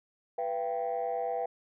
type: chord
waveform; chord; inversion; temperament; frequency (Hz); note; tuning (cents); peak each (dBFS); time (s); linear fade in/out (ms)
sine; E minor; second; equal with one note detuned; 493.9 / 675.1 / 784; B4 / E5 / G5; 0 / +41 / 0; -33; 0.38-1.46; 5
effects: tanh soft clip ceiling -24 dBFS